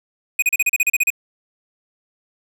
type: tone bursts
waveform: square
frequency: 2489 Hz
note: D#7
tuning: in tune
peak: -14 dBFS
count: 11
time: 0.39-1.103 s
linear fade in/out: 5 ms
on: 33 ms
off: 35 ms
effects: none